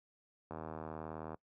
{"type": "click train", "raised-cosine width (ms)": 1, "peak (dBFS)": -29, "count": 67, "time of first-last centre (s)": [0.51, 1.344], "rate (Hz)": 79.1, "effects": ["noise-tail reverb RT60 0.1 s tail -23 dB re dry", "high-pass 80 Hz 12 dB/octave"]}